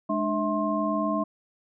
sine tone cluster, 209.6 / 297.7 / 650 / 1061 Hz, G#3 / D4 / E5 / C6, +16 / +24 / -24 / +24 cents, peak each -29 dBFS, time 0.09-1.24 s, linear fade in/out 10 ms, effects none

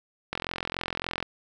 click train, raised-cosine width 0.3 ms, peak -13 dBFS, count 40, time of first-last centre 0.33-1.227 s, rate 43.5 Hz, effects none

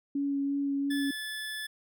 sine tone with vibrato, 280 Hz, C#4, 18 cents sharp, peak -27 dBFS, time 0.15-1.11 s, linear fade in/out 5 ms, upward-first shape sine, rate 2.9 Hz, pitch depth 11 cents each way
25% pulse tone, 1731 Hz, A6, 29 cents flat, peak -31 dBFS, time 0.9-1.67 s, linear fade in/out 10 ms
effects none

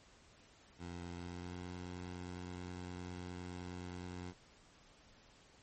15% pulse tone with pitch glide, 87.2 to 89.7 Hz, F2 to F2, -2 to +47 cents, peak -38 dBFS, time 0.78-4.34 s, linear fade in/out 50 ms, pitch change +49 cents, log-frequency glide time 1.12-1.62 s, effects pink hiss -64 dBFS RMS until 5.62 s + MP3 32 kbps

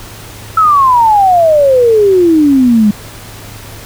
sine exponential sweep, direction down, 1329 to 202.9 Hz, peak -4 dBFS, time 0.57-2.91 s, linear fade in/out 5 ms, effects added 106 Hz sine -32 dBFS peak until 3.85 s + pink hiss -31 dBFS RMS until 3.85 s

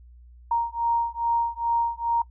sine beating tone pair, 932.3 / 934.7 Hz, A#5 / A#5, 0 / +4 cents, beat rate 2.4 Hz, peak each -25 dBFS, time 0.51-2.22 s, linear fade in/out 5 ms, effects noise-tail reverb RT60 0.1 s tail -21 dB re dry + added 60 Hz sine -46 dBFS peak until 2.3 s

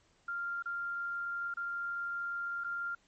sine tone with dropouts, 1393 Hz, F6, 5 cents flat, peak -34 dBFS, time 0.28-2.95 s, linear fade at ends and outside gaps 5 ms, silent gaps 0.625-0.657 / 1.54-1.57 / 2.639-2.644 s, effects pink hiss -69 dBFS RMS until 3.07 s + MP3 32 kbps

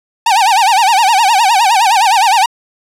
45% pulse tone with vibrato, 845 Hz, G#5, 30 cents sharp, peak -7 dBFS, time 0.26-2.46 s, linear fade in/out 5 ms, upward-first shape sine, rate 9.7 Hz, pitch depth 210 cents each way, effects low-pass 10000 Hz 12 dB/octave

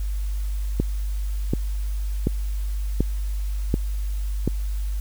click train, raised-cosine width 3 ms, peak -7 dBFS, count 6, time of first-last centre 0.8-4.476 s, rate 1.36 Hz, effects added 50 Hz sine -23 dBFS peak until 5 s + white hiss -47 dBFS RMS until 5 s

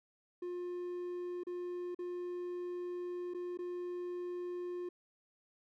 triangle tone with dropouts, 355.1 Hz, F4, 29 cents sharp, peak -36 dBFS, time 0.42-4.89 s, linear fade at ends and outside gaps 5 ms, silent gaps 1.435-1.468 / 1.948-1.989 / 3.338-3.345 / 3.574-3.588 s, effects none

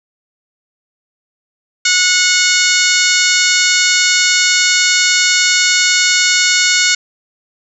harmonic tone with a mistuned harmonic, 730 Hz, F#5, 24 cents flat, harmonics 2 / 3 / 4 / 5 / 6 / 7 / 8 / 9 / 10, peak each -17 / -16 / -20 / -20 / -17 / -20 / -22 / -19 / -19 dBFS, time 1.85-6.95 s, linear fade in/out 5 ms, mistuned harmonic 7, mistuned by +48 cents, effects none

